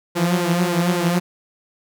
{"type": "tone with flanger", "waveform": "sawtooth", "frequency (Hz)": 174.61, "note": "F3", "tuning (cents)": 0, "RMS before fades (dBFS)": -19, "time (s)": [0.15, 1.2], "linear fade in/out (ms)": 20, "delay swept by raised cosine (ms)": [2, 7.5], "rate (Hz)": 3.6, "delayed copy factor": 0.7, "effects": []}